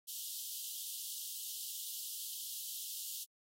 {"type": "high-pass noise", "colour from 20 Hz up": "white", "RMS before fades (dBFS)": -43, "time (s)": [0.07, 3.25], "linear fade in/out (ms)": 20, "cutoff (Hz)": 2900, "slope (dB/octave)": 96, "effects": ["AAC 48 kbps"]}